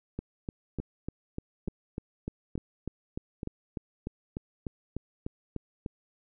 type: two click trains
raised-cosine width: 3 ms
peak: -21 / -22 dBFS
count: 20 / 4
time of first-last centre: 0.19-5.862 / 0.8-3.432 s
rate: 3.35 / 1.14 Hz
effects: none